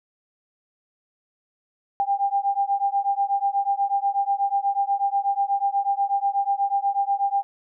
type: beating tone pair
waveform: sine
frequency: 793 / 801.2 Hz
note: G5 / G5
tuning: +20 / +38 cents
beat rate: 8.2 Hz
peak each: -23 dBFS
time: 2-7.43 s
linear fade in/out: 0 ms
effects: none